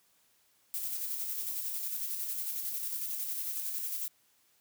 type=noise with tremolo; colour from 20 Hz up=violet; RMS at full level=-35 dBFS; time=0.74-4.08 s; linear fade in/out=0 ms; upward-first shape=square; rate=11 Hz; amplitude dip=30%; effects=white hiss -69 dBFS RMS until 4.6 s + high-pass 60 Hz 12 dB/octave